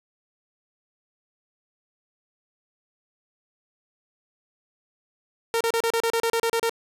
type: tone bursts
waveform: sawtooth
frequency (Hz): 459.3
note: A#4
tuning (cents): -26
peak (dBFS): -17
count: 12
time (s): 5.54-6.695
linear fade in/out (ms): 0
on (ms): 66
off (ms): 33
effects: resampled to 32000 Hz + 8-bit